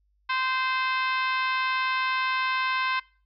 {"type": "harmonic tone", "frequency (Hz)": 519, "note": "C5", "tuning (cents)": -14, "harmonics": [2, 3, 4, 5, 6, 7, 8, 9, 10], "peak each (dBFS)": [-27, -30, -33, -33, -39, -39, -40, -50, -46], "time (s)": [0.29, 3], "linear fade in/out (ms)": 10, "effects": ["noise-tail reverb RT60 0.4 s tail -23 dB re dry", "added 50 Hz sine -65 dBFS peak until 3.25 s"]}